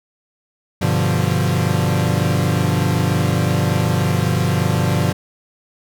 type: chord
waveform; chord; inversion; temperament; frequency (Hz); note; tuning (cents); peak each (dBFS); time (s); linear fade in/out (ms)
40% pulse; G dominant seventh; none; equal; 98 / 123.47 / 146.83 / 174.61; G2 / B2 / D3 / F3; 0 / 0 / 0 / 0; -20; 0.81-5.13; 10
effects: none